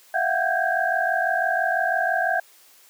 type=tone cluster; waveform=sine; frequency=665 / 705 / 751 / 1567 / 1627 Hz; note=E5 / F5 / F#5 / G6 / G#6; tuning=+15 / +16 / +26 / -1 / -36 cents; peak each=-26 dBFS; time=0.14-2.4 s; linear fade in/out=5 ms; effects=white hiss -53 dBFS RMS until 2.89 s + high-pass 400 Hz 12 dB/octave